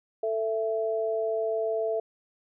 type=tone pair together; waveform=sine; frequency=443.2 / 664 Hz; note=A4 / E5; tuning=+13 / +12 cents; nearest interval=perfect fifth; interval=699 cents; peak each=-28 dBFS; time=0.23-2 s; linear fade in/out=5 ms; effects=none